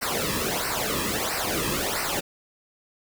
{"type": "noise with flanger", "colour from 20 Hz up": "pink", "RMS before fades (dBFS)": -27, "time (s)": [0.01, 2.21], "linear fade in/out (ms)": 20, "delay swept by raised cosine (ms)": [0.29, 1.39], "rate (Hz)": 1.5, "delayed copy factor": -0.8, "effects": []}